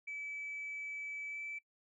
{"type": "tone with pitch glide", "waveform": "sine", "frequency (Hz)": [2300, 2317], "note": ["D7", "D7"], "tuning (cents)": [-37, -24], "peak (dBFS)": -39, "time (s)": [0.07, 1.59], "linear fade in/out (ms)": 10, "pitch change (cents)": 13, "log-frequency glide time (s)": [1.29, 1.39], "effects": ["noise-tail reverb RT60 0.1 s tail -23 dB re dry", "tanh soft clip ceiling -36 dBFS"]}